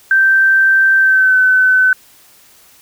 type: tone with pitch glide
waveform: sine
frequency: 1562 to 1515.8 Hz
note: G6 to F#6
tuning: -7 to +41 cents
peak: -7 dBFS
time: 0.11-1.93 s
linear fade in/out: 2 ms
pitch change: -52 cents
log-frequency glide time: 0.98-1.37 s
effects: white hiss -46 dBFS RMS until 2.81 s